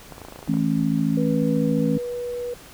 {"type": "clicks", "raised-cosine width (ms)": 1, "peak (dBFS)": -24, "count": 12, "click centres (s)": [0.123, 0.181, 0.217, 0.25, 0.285, 0.324, 0.36, 0.391, 0.428, 0.476, 0.54, 0.57]}
{"type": "harmonic tone", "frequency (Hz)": 54.3, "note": "A1", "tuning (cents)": -22, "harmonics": [3, 4, 5], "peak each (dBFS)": [-23, -23, -23], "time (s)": [0.48, 1.98], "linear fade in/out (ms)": 10}
{"type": "tone with pitch glide", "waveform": "sine", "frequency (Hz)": [488.9, 486.1], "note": ["B4", "B4"], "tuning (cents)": [-18, -28], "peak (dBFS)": -26, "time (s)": [1.17, 2.54], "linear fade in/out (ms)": 5, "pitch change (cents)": -10, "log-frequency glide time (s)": [1.37, 1.91]}
{"effects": ["pink hiss -45 dBFS RMS until 2.73 s"]}